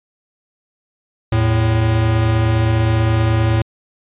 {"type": "tone pair together", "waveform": "square", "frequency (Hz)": [81.69, 111.3], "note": ["E2", "A2"], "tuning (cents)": [-15, 20], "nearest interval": "perfect fourth", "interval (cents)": 535, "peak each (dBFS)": [-21, -14], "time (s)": [1.32, 3.62], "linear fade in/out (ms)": 5, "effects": ["resampled to 8000 Hz"]}